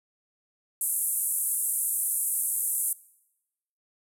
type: band-pass noise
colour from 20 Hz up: pink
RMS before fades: -28 dBFS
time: 0.81-2.93 s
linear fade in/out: 2 ms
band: 8700 to 13000 Hz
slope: 48 dB/octave
effects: noise-tail reverb RT60 0.9 s tail -21 dB re dry